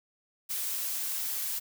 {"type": "noise", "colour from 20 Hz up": "blue", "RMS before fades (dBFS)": -33, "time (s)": [0.49, 1.6], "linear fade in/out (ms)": 20, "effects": []}